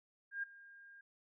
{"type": "tone with ADSR envelope", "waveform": "sine", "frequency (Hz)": 1611, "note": "G6", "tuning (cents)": 47, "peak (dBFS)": -35, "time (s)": [0.31, 1.01], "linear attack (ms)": 120, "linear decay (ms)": 11, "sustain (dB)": -20, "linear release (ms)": 4, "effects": []}